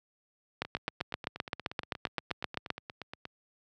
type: two click trains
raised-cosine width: 0.3 ms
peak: -14 / -24 dBFS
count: 17 / 23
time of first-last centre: 0.62-2.703 / 0.65-3.254 s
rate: 7.68 / 8.45 Hz
effects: high-pass 80 Hz 12 dB/octave